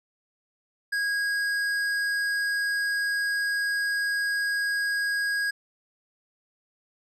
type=tone with tanh clipping; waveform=triangle; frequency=1643 Hz; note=G#6; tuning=19 cents flat; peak=-26 dBFS; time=0.92-5.51 s; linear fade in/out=10 ms; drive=16 dB; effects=none